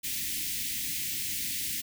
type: band-stop noise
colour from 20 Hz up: white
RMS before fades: -33 dBFS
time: 0.03-1.82 s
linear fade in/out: 20 ms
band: 320 to 1900 Hz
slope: 48 dB/octave
effects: none